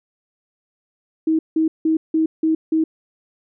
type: tone bursts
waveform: sine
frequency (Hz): 318.7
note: D#4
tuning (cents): +42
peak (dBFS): -14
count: 6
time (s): 1.27-2.84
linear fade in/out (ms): 5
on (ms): 120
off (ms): 170
effects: none